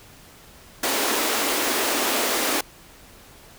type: high-pass noise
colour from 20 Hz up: pink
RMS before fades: -23 dBFS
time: 0.83-2.61 s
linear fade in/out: 5 ms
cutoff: 250 Hz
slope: 48 dB/octave
effects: pink hiss -48 dBFS RMS until 3.58 s